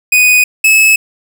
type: tone pair in turn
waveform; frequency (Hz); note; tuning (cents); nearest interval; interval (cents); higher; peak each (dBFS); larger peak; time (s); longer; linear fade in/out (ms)
45% pulse; 2486 / 2591; D#7 / E7; -2 / -30; minor second; 72; second; -5; neither; 0.12-0.44 / 0.64-0.96; neither; 5
effects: none